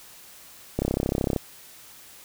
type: click train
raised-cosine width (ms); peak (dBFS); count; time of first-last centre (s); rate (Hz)
2; -10; 20; 0.79-1.362; 33.2
effects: white hiss -48 dBFS RMS until 2.24 s